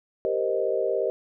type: chord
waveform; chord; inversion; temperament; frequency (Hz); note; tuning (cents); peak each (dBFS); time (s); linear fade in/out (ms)
sine; C minor seventh; second; equal; 392 / 466.2 / 523.3 / 622.3; G4 / Bb4 / C5 / Eb5; 0 / 0 / 0 / 0; -28; 0.25-1.1; 0
effects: none